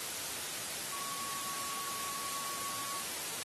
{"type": "tone in noise", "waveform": "sine", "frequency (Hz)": 1118, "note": "C#6", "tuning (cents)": 14, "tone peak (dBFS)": -44, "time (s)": [0.92, 3.02], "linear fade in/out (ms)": 0, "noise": "white", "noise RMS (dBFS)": -39, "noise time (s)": [0, 3.43], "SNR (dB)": -8, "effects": ["high-pass 100 Hz 12 dB/octave", "AAC 32 kbps"]}